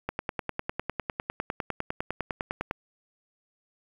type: click train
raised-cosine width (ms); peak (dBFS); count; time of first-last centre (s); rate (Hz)
0.5; -14; 27; 0.09-2.711; 9.92
effects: 8-bit